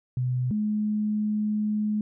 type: tone pair in turn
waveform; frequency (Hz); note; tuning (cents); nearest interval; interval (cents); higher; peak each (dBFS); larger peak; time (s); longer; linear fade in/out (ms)
sine; 125.9 / 211.7; B2 / G#3; +34 / +33; major sixth; 899; second; -23 / -23; neither; 0.17-0.51 / 0.51-2.01; second; 2
effects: none